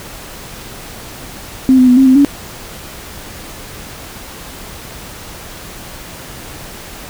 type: tone with pitch steps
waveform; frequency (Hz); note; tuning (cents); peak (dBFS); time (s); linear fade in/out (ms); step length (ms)
sine; 260.9 / 254 / 248.5 / 266.5 / 259.3 / 282.9; C4 / B3 / B3 / C4 / C4 / C#4; -5 / +49 / +11 / +32 / -15 / +35; -4; 1.69-2.248; 0; 93
effects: pink hiss -31 dBFS RMS until 7.09 s